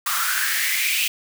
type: noise with high-pass filter sweep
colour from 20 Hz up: white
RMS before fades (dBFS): -22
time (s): 0.06-1.08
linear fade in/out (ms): 5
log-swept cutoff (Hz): 1200 to 2700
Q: 5.8
effects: none